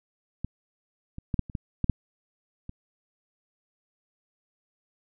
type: clicks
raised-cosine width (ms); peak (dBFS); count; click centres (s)
5; -18 / -25 / -14 / -10 / -27 / -17 / -12 / -7 / -25; 9; 0.446 / 1.184 / 1.342 / 1.393 / 1.498 / 1.552 / 1.843 / 1.897 / 2.694
effects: none